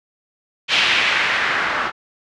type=noise with low-pass filter sweep; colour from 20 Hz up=blue; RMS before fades=-18 dBFS; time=0.68-1.92 s; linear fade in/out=50 ms; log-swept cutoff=3000 to 1300 Hz; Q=1.8; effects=low-pass 5000 Hz 12 dB/octave